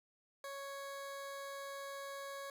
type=tone; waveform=20% pulse; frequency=554.4 Hz; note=C#5; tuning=in tune; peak=-39 dBFS; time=0.44-2.5 s; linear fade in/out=2 ms; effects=none